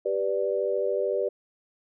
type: chord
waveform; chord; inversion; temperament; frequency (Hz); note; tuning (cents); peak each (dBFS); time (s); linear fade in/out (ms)
sine; G major; none; equal; 392 / 493.9 / 587.3; G4 / B4 / D5; 0 / 0 / 0; -28; 0.05-1.29; 10
effects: none